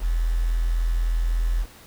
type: tone with quantisation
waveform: sine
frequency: 41.77 Hz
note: E1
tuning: 24 cents sharp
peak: -19 dBFS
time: 0-1.66 s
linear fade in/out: 50 ms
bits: 7
effects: pink hiss -48 dBFS RMS until 1.86 s